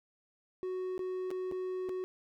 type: tone with dropouts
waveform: triangle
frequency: 370 Hz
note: F#4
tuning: in tune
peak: -32 dBFS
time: 0.63-2.04 s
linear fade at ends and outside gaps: 0 ms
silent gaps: 0.979-0.992 / 1.305-1.313 / 1.514-1.522 / 1.888-1.893 s
effects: none